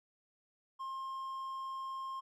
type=tone; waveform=triangle; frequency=1064 Hz; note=C6; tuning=29 cents sharp; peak=-37 dBFS; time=0.79-2.21 s; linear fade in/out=20 ms; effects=none